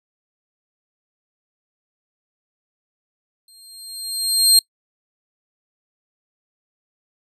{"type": "tone with exponential growth", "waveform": "25% pulse", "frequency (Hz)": 4198, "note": "C8", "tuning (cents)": 5, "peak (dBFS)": -3, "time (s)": [3.48, 4.59], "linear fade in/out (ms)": 2, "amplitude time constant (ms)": 240, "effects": ["noise-tail reverb RT60 0.1 s tail -23 dB re dry"]}